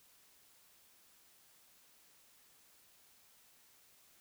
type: silence
effects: white hiss -66 dBFS RMS until 4.2 s